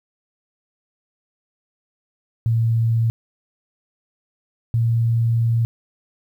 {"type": "tone pair in turn", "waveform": "sine", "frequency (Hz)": [114.4, 115.6], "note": ["A#2", "A#2"], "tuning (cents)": [-32, -14], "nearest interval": "unison", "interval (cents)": 18, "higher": "second", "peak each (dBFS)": -15, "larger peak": "neither", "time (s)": [[2.46, 3.1], [4.74, 5.65]], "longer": "second", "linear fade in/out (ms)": 0, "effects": ["9-bit"]}